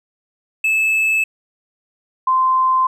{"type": "tone pair in turn", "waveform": ["triangle", "sine"], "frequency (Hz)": [2612, 1038.5], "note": ["E7", "C6"], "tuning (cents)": [-17, -13], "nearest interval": "octave + major third", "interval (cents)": 1596, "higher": "first", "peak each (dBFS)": -12, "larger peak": "neither", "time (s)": [[0.64, 1.24], [2.27, 2.87]], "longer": "neither", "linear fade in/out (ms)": 5, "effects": []}